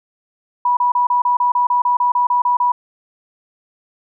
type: tone bursts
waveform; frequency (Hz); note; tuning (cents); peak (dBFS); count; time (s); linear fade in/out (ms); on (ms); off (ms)
sine; 977; B5; -19; -12; 14; 0.65-2.72; 5; 120; 30
effects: none